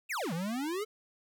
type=exponential two-way sweep; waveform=square; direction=down then up; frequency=2838 to 157.2 to 446.1 Hz; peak=-33 dBFS; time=0.09-0.85 s; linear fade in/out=20 ms; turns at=0.33 s; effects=11-bit